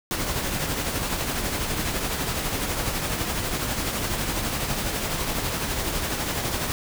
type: noise with tremolo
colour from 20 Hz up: pink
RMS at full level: -25 dBFS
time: 0.11-6.72 s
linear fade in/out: 0 ms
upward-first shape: triangle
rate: 12 Hz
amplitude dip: 45%
effects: none